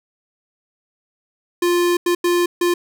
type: tone bursts at uneven times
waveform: square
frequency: 350 Hz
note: F4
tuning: 4 cents sharp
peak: -15 dBFS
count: 4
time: 1.62-1.97 / 2.06-2.15 / 2.24-2.46 / 2.61-2.74 s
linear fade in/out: 5 ms
effects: none